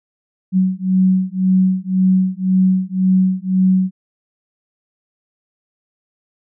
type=beating tone pair; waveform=sine; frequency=186 / 187.9 Hz; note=F#3 / F#3; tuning=+9 / +27 cents; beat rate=1.9 Hz; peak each=-15 dBFS; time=0.52-3.91 s; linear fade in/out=50 ms; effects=none